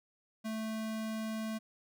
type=tone; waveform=square; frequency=220 Hz; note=A3; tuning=in tune; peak=-36 dBFS; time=0.44-1.59 s; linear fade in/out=20 ms; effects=none